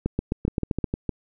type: two click trains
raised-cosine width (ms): 3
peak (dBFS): -12 / -10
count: 5 / 7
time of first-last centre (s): 0.48-1.093 / 0.06-0.842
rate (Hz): 6.53 / 7.67
effects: none